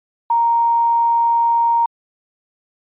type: tone with quantisation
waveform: sine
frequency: 932.3 Hz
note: A#5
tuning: in tune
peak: -12 dBFS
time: 0.3-1.86 s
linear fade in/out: 5 ms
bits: 7
effects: resampled to 8000 Hz